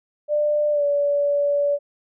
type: tone with pitch glide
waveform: sine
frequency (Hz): 595 to 574.4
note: D5 to D5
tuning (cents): +22 to -39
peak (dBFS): -17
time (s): 0.28-1.79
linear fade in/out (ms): 50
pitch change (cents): -61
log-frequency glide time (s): 0.71-0.84
effects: none